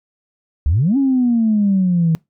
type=exponential two-way sweep; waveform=sine; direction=up then down; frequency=65.41 to 280 to 159.3 Hz; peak=-11 dBFS; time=0.66-2.15 s; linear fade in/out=0 ms; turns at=0.97 s; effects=noise-tail reverb RT60 0.2 s tail -25 dB re dry + tanh soft clip ceiling -7 dBFS